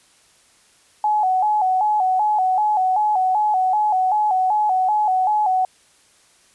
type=tone with vibrato; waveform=sine; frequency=795 Hz; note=G5; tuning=24 cents sharp; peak=-15 dBFS; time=1.04-5.65 s; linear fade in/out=2 ms; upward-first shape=square; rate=2.6 Hz; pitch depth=110 cents each way; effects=white hiss -55 dBFS RMS until 6.54 s + resampled to 24000 Hz